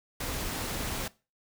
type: noise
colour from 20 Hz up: pink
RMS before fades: -34 dBFS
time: 0.2-1.08 s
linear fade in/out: 5 ms
effects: noise-tail reverb RT60 0.3 s tail -20 dB re dry